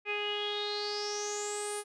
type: tone with low-pass filter sweep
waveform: sawtooth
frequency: 414.5 Hz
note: G#4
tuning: 3 cents flat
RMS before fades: -35 dBFS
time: 0.05-1.84 s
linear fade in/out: 50 ms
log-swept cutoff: 2400 to 10000 Hz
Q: 9.8
effects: none